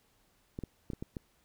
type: clicks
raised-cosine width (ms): 3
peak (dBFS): -25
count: 6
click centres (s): 0.589 / 0.637 / 0.902 / 0.934 / 1.025 / 1.168
effects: pink hiss -70 dBFS RMS until 1.44 s